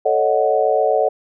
sine chord, D# half-diminished seventh, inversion second, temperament equal, 440 / 554.4 / 622.3 / 740 Hz, A4 / C#5 / D#5 / F#5, 0 / 0 / 0 / 0 cents, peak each -19 dBFS, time 0.05-1.09 s, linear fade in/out 10 ms, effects none

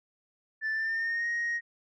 sine tone with pitch glide, 1760 to 1875.5 Hz, A6 to A#6, 0 to +10 cents, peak -26 dBFS, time 0.61-1.61 s, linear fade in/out 50 ms, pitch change +110 cents, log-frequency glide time 0.72-1.28 s, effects tanh soft clip ceiling -26 dBFS

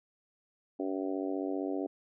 harmonic tone, 95.3 Hz, G2, 48 cents flat, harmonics 3 / 4 / 5 / 6 / 7 / 8, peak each -34 / -37 / -41 / -43 / -42 / -47 dBFS, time 0.79-1.87 s, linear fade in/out 10 ms, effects none

